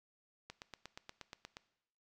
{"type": "click train", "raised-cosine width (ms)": 0.2, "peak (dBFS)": -29, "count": 10, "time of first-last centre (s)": [0.5, 1.569], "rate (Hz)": 8.42, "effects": ["noise-tail reverb RT60 0.8 s tail -18 dB re dry"]}